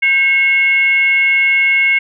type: tone with frequency modulation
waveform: sine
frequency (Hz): 2179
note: C#7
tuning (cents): -30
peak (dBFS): -9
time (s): 0.02-1.99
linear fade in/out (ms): 10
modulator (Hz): 597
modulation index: 0.45
effects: none